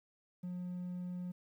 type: tone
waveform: triangle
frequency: 179.2 Hz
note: F3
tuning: 45 cents sharp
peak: -36 dBFS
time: 0.43-1.32 s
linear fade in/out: 10 ms
effects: tanh soft clip ceiling -32 dBFS + 12-bit